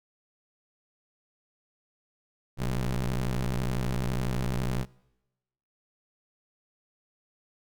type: ring-modulated tone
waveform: 30% pulse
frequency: 62 Hz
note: B1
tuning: 7 cents sharp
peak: -21 dBFS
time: 2.57-4.86 s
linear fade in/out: 50 ms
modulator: 67 Hz
effects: noise-tail reverb RT60 1.0 s tail -24 dB re dry